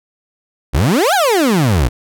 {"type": "exponential two-way sweep", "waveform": "30% pulse", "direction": "up then down", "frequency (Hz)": [54.8, 850, 54.8], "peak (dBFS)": -8, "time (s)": [0.73, 1.89], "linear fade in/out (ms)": 20, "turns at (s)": 1.14, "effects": []}